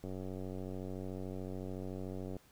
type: click train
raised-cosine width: 2 ms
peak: -30 dBFS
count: 219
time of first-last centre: 0.04-2.367 s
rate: 93.7 Hz
effects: pink hiss -65 dBFS RMS until 2.51 s